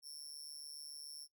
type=tone with amplitude modulation; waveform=25% pulse; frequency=5430 Hz; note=F8; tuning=50 cents flat; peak=-39 dBFS; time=0.02-1.28 s; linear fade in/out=50 ms; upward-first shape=sine; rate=147 Hz; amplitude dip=90%; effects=noise-tail reverb RT60 0.1 s tail -17 dB re dry